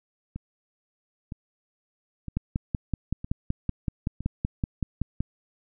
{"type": "two click trains", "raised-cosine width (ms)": 5, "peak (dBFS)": [-13, -22], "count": [16, 5], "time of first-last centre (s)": [[2.37, 5.206], [0.36, 4.206]], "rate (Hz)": [5.29, 1.04], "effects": []}